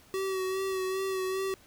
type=tone with vibrato; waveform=square; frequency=380.1 Hz; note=F#4; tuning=47 cents sharp; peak=-30 dBFS; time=0.14-1.54 s; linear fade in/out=0 ms; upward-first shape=sine; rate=2.5 Hz; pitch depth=27 cents each way; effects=pink hiss -58 dBFS RMS until 1.66 s